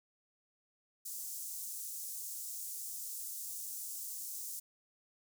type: high-pass noise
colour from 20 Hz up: pink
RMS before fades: -43 dBFS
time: 1.05-4.6 s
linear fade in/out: 10 ms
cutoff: 6800 Hz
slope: 24 dB/octave
effects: none